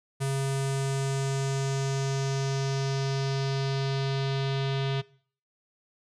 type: tone with low-pass filter sweep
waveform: square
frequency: 136.2 Hz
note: C#3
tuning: 30 cents flat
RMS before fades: -28 dBFS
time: 0.2-5.02 s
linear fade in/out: 20 ms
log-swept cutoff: 9500 to 3600 Hz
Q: 2.6
effects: noise-tail reverb RT60 0.5 s tail -21 dB re dry